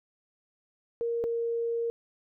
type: tone pair in turn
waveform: sine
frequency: 467.2 / 465.1 Hz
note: A#4 / A#4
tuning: +4 / -4 cents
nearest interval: unison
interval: 8 cents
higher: first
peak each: -27 dBFS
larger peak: neither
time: 1.01-1.24 / 1.24-1.9 s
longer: second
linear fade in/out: 0 ms
effects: none